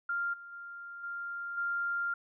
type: tone with level steps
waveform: sine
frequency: 1395 Hz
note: F6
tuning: 2 cents flat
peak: -30 / -45 / -42 / -36 / -30 dBFS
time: 0.09-2.14 s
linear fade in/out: 5 ms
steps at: 0.33 / 0.52 / 1.03 / 1.57 s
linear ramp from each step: 10 ms
effects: none